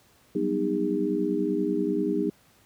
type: tone cluster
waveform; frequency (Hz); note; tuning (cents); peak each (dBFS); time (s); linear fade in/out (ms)
sine; 186.8 / 197.1 / 247.1 / 309.5 / 404.3; F#3 / G3 / B3 / D#4 / G#4; +17 / +10 / +1 / -9 / -46; -34 / -33 / -31 / -27 / -28; 0.35-2.3; 5
effects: pink hiss -60 dBFS RMS until 2.65 s + high-pass 60 Hz 12 dB/octave